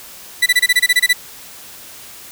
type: tone bursts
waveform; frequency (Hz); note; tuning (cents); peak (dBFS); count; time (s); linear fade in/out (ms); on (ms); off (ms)
30% pulse; 1975.5; B6; 0; -6; 11; 0.42-1.132; 10; 42; 25
effects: white hiss -37 dBFS RMS until 2.31 s